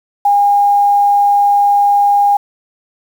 sine tone with quantisation, 812 Hz, G#5, 39 cents flat, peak -7 dBFS, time 0.25-2.37 s, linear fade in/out 5 ms, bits 6, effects none

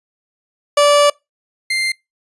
30% pulse tone pair in turn, 581 / 2093 Hz, D5 / C7, -19 / 0 cents, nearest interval octave + minor seventh, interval 2219 cents, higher second, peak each -6 / -13 dBFS, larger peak first, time 0.77-1.1 / 1.7-1.92 s, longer first, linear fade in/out 5 ms, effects noise-tail reverb RT60 0.2 s tail -24 dB re dry + resampled to 24000 Hz

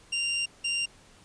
sawtooth tone pair in turn, 2783 / 2783 Hz, F7 / F7, -7 / -7 cents, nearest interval unison, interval 0 cents, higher neither, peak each -23 dBFS, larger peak neither, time 0.12-0.46 / 0.64-0.86 s, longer first, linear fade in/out 10 ms, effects pink hiss -56 dBFS RMS until 1.24 s + resampled to 22050 Hz

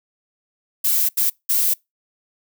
violet noise bursts at uneven times, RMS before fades -18 dBFS, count 3, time 0.84-1.09 / 1.17-1.3 / 1.49-1.74 s, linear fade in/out 10 ms, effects noise-tail reverb RT60 0.2 s tail -26 dB re dry

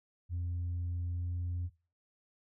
sine tone with pitch glide, 87.31 to 87.87 Hz, F2 to F2, 0 to +11 cents, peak -31 dBFS, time 0.29-1.7 s, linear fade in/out 50 ms, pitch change +11 cents, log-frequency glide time 1.14-1.25 s, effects noise-tail reverb RT60 0.4 s tail -20 dB re dry + tanh soft clip ceiling -31 dBFS

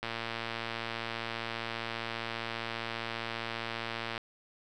click train, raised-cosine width 0.3 ms, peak -19 dBFS, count 478, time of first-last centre 0.03-4.178 s, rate 115 Hz, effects none

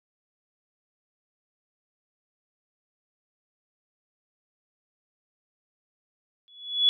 sine tone with exponential growth, 3400 Hz, G#7, 40 cents sharp, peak -14 dBFS, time 6.48-6.89 s, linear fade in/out 0 ms, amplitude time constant 88 ms, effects none

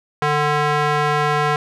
square tone with band-pass filter, 148.7 Hz, D3, 22 cents sharp, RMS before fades -18 dBFS, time 0.22-1.56 s, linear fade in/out 2 ms, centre 1200 Hz, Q 0.96, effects none

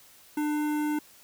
square tone with notch filter, 299.8 Hz, D4, 36 cents sharp, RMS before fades -28 dBFS, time 0.37-0.99 s, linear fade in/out 5 ms, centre 4500 Hz, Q 0.54, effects white hiss -55 dBFS RMS until 1.23 s

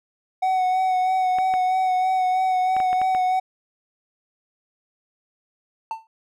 triangle tone with vibrato, 745 Hz, F#5, 12 cents sharp, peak -16 dBFS, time 0.42-3.4 s, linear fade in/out 10 ms, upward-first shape sine, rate 3.1 Hz, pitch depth 21 cents each way
clicks, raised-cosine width 0.5 ms, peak -17 dBFS, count 7, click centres 1.386 / 1.539 / 2.766 / 2.802 / 2.93 / 3.016 / 3.149 s
triangle tone with exponential decay, 893 Hz, A5, 25 cents sharp, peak -20 dBFS, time 5.91-6.07 s, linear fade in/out 1 ms, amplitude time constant 34 ms
effects none

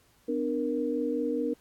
sine tone cluster, 253.6 / 298.5 / 469.7 Hz, B3 / D4 / A#4, +46 / +28 / +13 cents, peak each -32 / -31 / -30 dBFS, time 0.28-1.54 s, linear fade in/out 10 ms, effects pink hiss -64 dBFS RMS until 1.6 s + AAC 64 kbps

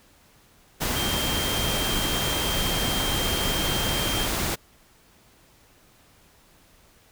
sine tone in noise, 3175 Hz, G7, 21 cents sharp, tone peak -29 dBFS, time 0.95-4.27 s, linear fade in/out 20 ms, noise pink, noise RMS -26 dBFS, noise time 0.8-4.56 s, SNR -6 dB, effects pink hiss -57 dBFS RMS until 7.11 s

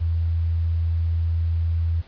sine tone, 83.1 Hz, E2, 15 cents sharp, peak -19 dBFS, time 0-2.02 s, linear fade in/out 20 ms, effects pink hiss -51 dBFS RMS until 2.07 s + resampled to 11025 Hz

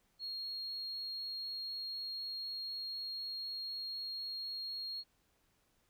sine tone, 4276 Hz, C8, 37 cents sharp, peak -38 dBFS, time 0.19-5.04 s, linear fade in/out 50 ms, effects tanh soft clip ceiling -35 dBFS + pink hiss -75 dBFS RMS until 5.89 s

